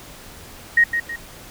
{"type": "tone with echo", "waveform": "sine", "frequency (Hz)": 1874, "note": "A#6", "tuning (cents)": 9, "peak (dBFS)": -10, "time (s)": [0.77, 0.84], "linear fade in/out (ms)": 5, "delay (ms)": 160, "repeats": 2, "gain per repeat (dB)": -8, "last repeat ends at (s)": 1.16, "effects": ["pink hiss -41 dBFS RMS until 1.5 s"]}